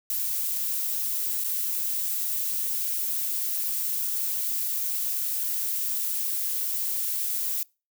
violet noise with dropouts, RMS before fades -28 dBFS, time 0.1-7.63 s, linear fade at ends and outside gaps 1 ms, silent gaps 1.438-1.444 s, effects noise-tail reverb RT60 0.3 s tail -25 dB re dry

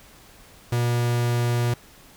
45% pulse tone, 120 Hz, B2, 49 cents flat, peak -20 dBFS, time 0.72-1.74 s, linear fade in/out 5 ms, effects pink hiss -50 dBFS RMS until 2.16 s

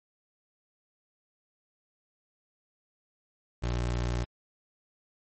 25% pulse tone, 60 Hz, B1, 49 cents flat, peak -24 dBFS, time 3.62-4.25 s, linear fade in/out 20 ms, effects MP3 32 kbps

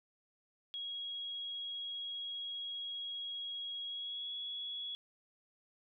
sine tone with pitch glide, 3305 to 3363 Hz, G#7 to G#7, -9 to +21 cents, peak -39 dBFS, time 0.74-4.95 s, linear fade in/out 0 ms, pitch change +30 cents, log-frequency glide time 3.86-4.33 s, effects none

